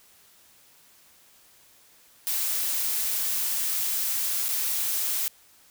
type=noise with dropouts; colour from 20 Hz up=blue; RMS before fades=-27 dBFS; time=2.27-5.28 s; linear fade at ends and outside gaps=0 ms; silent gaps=4.483-4.489 s; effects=white hiss -57 dBFS RMS until 5.7 s